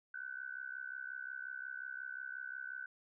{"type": "tone with amplitude modulation", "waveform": "sine", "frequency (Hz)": 1509, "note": "F#6", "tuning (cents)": 34, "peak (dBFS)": -38, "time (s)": [0.14, 2.86], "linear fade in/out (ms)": 5, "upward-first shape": "sine", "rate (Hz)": 65.6, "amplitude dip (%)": 90, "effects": []}